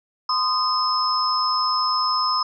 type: tone cluster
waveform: sine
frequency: 1030 / 1236 / 5190 Hz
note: C6 / D#6 / E8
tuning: -28 / -12 / -28 cents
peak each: -23 dBFS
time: 0.29-2.43 s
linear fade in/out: 5 ms
effects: none